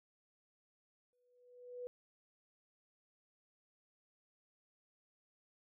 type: tone with exponential growth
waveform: sine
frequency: 492.5 Hz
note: B4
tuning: 5 cents flat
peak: -40 dBFS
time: 1.13-1.87 s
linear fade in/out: 0 ms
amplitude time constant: 160 ms
effects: none